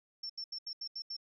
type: tone bursts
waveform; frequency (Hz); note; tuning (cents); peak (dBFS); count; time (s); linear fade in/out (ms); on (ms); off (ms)
sine; 5410; E8; +44; -38; 7; 0.23-1.166; 5; 66; 79
effects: none